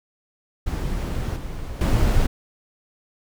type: noise with level steps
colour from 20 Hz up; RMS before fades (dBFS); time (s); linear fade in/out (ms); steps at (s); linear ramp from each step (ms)
brown; -25 / -31 / -18; 0.66-2.27; 10; 1.36 / 1.81; 2
effects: none